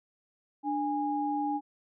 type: tone pair together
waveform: sine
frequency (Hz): 294.7 / 823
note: D4 / G#5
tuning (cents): +6 / -16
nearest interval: octave + tritone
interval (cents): 1778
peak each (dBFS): -31 / -30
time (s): 0.63-1.61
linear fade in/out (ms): 50
effects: none